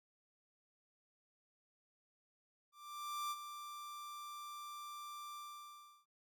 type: tone with ADSR envelope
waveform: 45% pulse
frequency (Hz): 1180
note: D6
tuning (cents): +8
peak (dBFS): -38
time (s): 2.72-6.06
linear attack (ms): 590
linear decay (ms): 40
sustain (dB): -9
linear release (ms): 700
effects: none